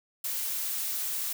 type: noise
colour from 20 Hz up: blue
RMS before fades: -32 dBFS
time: 0.24-1.33 s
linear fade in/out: 5 ms
effects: none